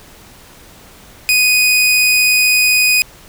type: tone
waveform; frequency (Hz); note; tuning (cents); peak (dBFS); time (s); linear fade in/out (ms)
sawtooth; 2489; D#7; 0; -6; 1.29-3.02; 0
effects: pink hiss -41 dBFS RMS until 3.28 s